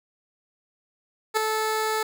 15% pulse tone with ADSR envelope, 436 Hz, A4, 16 cents flat, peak -11 dBFS, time 1.34-2.03 s, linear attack 31 ms, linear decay 4 ms, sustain -6 dB, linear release 4 ms, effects none

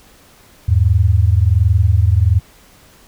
sine tone pair together, 81.99 / 103.3 Hz, E2 / G#2, -9 / -9 cents, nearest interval major third, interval 400 cents, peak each -12 dBFS, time 0.68-2.4 s, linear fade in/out 10 ms, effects pink hiss -47 dBFS RMS until 3.07 s

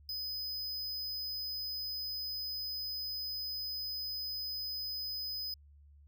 square tone, 5020 Hz, D#8, 15 cents sharp, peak -37 dBFS, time 0.09-5.54 s, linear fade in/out 2 ms, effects added 72 Hz sine -56 dBFS peak until 6.07 s

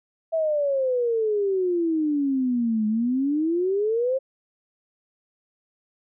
sine exponential two-way sweep, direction down then up, 660 to 211.3 to 541 Hz, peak -20 dBFS, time 0.32-4.19 s, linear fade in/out 20 ms, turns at 2.87 s, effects none

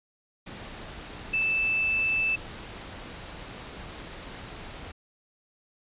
sine tone in noise, 2637 Hz, E7, in tune, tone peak -23 dBFS, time 1.33-2.36 s, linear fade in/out 10 ms, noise pink, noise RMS -41 dBFS, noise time 0.46-4.92 s, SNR +15 dB, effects resampled to 8000 Hz

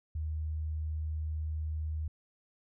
sine tone, 77.78 Hz, D#2, in tune, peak -32 dBFS, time 0.15-2.08 s, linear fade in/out 5 ms, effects none

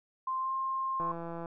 sine tone with pitch glide, 1046.5 to 1060.5 Hz, C6 to C6, 0 to +23 cents, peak -30 dBFS, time 0.27-1.12 s, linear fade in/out 5 ms, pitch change +23 cents, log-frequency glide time 0.39-0.53 s
click train, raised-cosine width 1 ms, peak -27 dBFS, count 78, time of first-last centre 1-1.458 s, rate 168 Hz
effects none

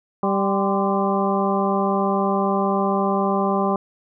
harmonic tone with a mistuned harmonic, 196.2 Hz, G3, 2 cents sharp, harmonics 1 / 2 / 3 / 4 / 5 / 6, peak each -22 / -24 / -26 / -25 / -26 / -28 dBFS, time 0.23-3.76 s, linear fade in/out 2 ms, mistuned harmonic 5, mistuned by +85 cents, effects none

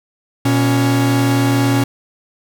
45% pulse tone pair together, 119.76 / 277.2 Hz, A#2 / C#4, +47 / 0 cents, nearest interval octave + minor third, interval 1453 cents, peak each -15 dBFS, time 0.45-1.84 s, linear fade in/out 5 ms, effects none

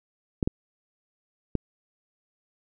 clicks, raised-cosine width 3 ms, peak -11 dBFS, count 3, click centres 0.428 / 0.475 / 1.553 s, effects none

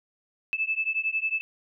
sine beating tone pair, 2617 / 2628 Hz, E7 / E7, -13 / -6 cents, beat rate 11 Hz, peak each -28 dBFS, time 0.53-1.41 s, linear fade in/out 0 ms, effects none

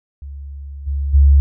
sine tone with level steps, 70 Hz, C#2, 18 cents sharp, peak -28 / -17 / -6 dBFS, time 0.22-1.4 s, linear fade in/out 0 ms, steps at 0.86 / 1.13 s, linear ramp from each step 20 ms, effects none

